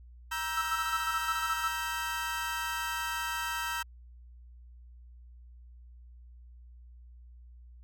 30% pulse chord, E diminished, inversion second, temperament equal with one note detuned, 945.9 / 1318.5 / 1568 Hz, Bb5 / E6 / G6, +25 / 0 / 0 cents, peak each -34 dBFS, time 0.31-3.83 s, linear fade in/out 10 ms
triangle tone bursts, 1318.5 Hz, E6, in tune, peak -28 dBFS, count 16, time 0.57-1.68 s, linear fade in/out 5 ms, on 45 ms, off 26 ms
effects added 60 Hz sine -49 dBFS peak until 7.83 s

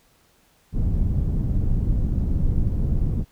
pink low-pass noise, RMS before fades -21 dBFS, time 0.72-3.25 s, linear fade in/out 50 ms, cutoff 150 Hz, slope 12 dB/octave, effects pink hiss -60 dBFS RMS until 3.31 s

